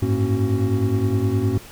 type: tone cluster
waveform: triangle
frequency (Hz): 97.9 / 107.6 / 230.6 / 273.6 / 373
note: G2 / A2 / A#3 / C#4 / F#4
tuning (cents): -2 / -38 / -19 / -23 / +14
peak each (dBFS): -21 / -19 / -27 / -23 / -24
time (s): 0.02-1.58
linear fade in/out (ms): 5
effects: pink hiss -42 dBFS RMS until 1.71 s